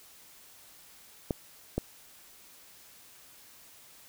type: clicks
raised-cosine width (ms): 2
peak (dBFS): -15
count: 2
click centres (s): 1.308 / 1.78
effects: white hiss -55 dBFS RMS until 4.08 s